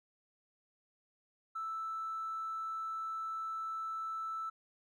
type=tone with tanh clipping; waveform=triangle; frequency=1318.5 Hz; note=E6; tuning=in tune; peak=-36 dBFS; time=1.55-4.5 s; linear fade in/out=10 ms; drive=1 dB; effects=none